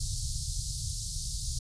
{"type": "band-stop noise", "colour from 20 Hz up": "pink", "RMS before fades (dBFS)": -33, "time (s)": [0, 1.59], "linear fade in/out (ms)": 5, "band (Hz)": [140, 4200], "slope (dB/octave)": 48, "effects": ["resampled to 22050 Hz"]}